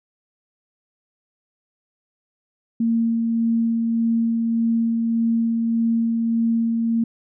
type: tone with tremolo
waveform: sine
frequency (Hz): 229.3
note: A#3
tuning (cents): -28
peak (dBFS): -16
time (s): 2.8-7.04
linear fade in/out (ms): 5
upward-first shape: sine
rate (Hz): 1.7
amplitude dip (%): 25
effects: none